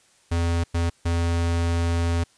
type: tone bursts at uneven times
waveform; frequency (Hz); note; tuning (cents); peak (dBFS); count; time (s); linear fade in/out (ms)
square; 84.8; E2; +50; -21; 3; 0.31-0.64 / 0.74-0.9 / 1.05-2.24; 10
effects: white hiss -59 dBFS RMS until 2.37 s + resampled to 22050 Hz